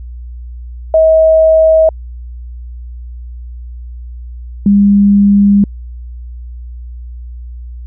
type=tone pair in turn; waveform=sine; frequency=639 / 201.6 Hz; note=D#5 / G3; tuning=+46 / +49 cents; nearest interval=octave + minor sixth; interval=1997 cents; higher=first; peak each=-4 dBFS; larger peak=neither; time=0.94-1.89 / 4.66-5.64 s; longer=second; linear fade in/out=2 ms; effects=added 60 Hz sine -24 dBFS peak until 7.86 s